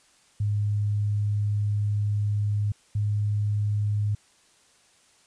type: tone pair in turn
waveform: sine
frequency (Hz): 103.6 / 104.02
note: G#2 / G#2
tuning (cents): -4 / +3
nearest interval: unison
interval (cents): 7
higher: second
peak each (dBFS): -22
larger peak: neither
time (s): 0.4-2.72 / 2.95-4.15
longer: first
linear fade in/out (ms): 5
effects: white hiss -60 dBFS RMS until 5.26 s + resampled to 22050 Hz